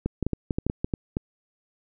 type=clicks; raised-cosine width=3 ms; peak=-12 dBFS; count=11; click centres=0.06 / 0.227 / 0.266 / 0.333 / 0.508 / 0.585 / 0.666 / 0.699 / 0.845 / 0.938 / 1.169 s; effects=none